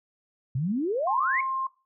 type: exponential sweep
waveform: sine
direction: up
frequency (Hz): 121.5 to 2263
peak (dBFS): -24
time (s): 0.55-1.41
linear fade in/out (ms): 5
type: tone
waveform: sine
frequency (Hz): 1059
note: C6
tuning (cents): +21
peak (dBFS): -26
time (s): 1.07-1.67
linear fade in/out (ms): 5
effects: noise-tail reverb RT60 0.3 s tail -18 dB re dry